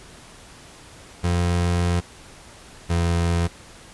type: tone pair in turn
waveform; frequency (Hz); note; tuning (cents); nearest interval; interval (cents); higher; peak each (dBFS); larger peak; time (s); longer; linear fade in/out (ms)
30% pulse; 87.31 / 85.27; F2 / F2; 0 / -41; unison; 41; first; -16; neither; 1.23-2.01 / 2.89-3.48; first; 20
effects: pink hiss -45 dBFS RMS until 3.93 s + resampled to 24000 Hz